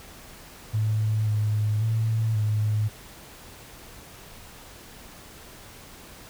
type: tone with pitch steps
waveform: sine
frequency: 108.2 / 106.3 / 111.6 / 106.7 Hz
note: A2 / G#2 / A2 / G#2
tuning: -29 / +41 / +25 / +47 cents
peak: -21 dBFS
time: 0.73-2.89 s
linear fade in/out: 20 ms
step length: 540 ms
effects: pink hiss -46 dBFS RMS until 6.29 s